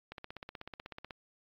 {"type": "click train", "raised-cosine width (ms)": 0.3, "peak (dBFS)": -27, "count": 17, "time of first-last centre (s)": [0.12, 1.108], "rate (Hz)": 16.2, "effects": ["low-pass 5000 Hz 12 dB/octave", "AAC 48 kbps"]}